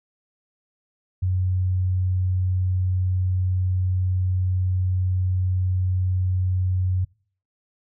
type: tone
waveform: sine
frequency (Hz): 92.2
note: F#2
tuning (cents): -6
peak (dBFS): -19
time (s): 1.22-7.05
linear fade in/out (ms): 10
effects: noise-tail reverb RT60 0.5 s tail -25 dB re dry